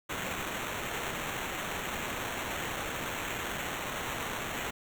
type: noise with sample-and-hold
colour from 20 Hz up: white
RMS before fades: -36 dBFS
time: 0.09-4.71 s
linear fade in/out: 10 ms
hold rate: 4900 Hz
effects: none